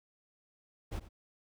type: noise with echo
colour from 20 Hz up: brown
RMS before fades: -37 dBFS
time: 0.91-1 s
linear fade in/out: 20 ms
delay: 90 ms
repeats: 1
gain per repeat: -15 dB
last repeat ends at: 1.09 s
effects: none